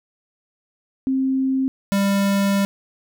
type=tone pair in turn; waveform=sine / square; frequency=264.8 / 198.38 Hz; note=C4 / G3; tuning=+21 / +21 cents; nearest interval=perfect fourth; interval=500 cents; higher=first; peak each=-17 dBFS; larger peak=neither; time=1.07-1.68 / 1.92-2.65 s; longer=second; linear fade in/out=0 ms; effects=none